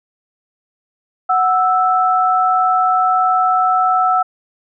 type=tone pair together; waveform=sine; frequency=740 / 1318.5 Hz; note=F#5 / E6; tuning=0 / 0 cents; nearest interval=minor seventh; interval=1000 cents; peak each=-14 dBFS; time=1.29-4.23 s; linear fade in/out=10 ms; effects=none